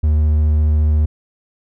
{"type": "tone", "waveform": "triangle", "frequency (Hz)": 76.2, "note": "D#2", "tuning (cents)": -36, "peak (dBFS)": -9, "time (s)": [0.03, 1.06], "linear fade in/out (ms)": 10, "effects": []}